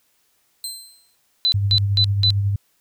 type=tone with exponential decay; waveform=20% pulse; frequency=4114 Hz; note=C8; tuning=30 cents flat; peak=-19 dBFS; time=0.64-1.15 s; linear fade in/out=1 ms; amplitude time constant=110 ms
type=tone bursts; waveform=sine; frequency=4006 Hz; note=B7; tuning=24 cents sharp; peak=-14 dBFS; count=4; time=1.45-2.304 s; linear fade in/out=0 ms; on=71 ms; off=190 ms
type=tone with tremolo; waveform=sine; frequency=100 Hz; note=G2; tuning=35 cents sharp; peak=-15 dBFS; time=1.54-2.56 s; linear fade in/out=5 ms; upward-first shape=triangle; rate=11 Hz; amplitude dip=40%
effects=white hiss -64 dBFS RMS until 2.8 s